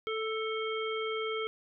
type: harmonic tone with a mistuned harmonic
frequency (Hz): 440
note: A4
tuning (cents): 0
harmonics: 1 / 3 / 5 / 7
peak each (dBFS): -33 / -38 / -40 / -41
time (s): 0.07-1.47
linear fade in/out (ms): 0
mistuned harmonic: 7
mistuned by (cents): +56
effects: none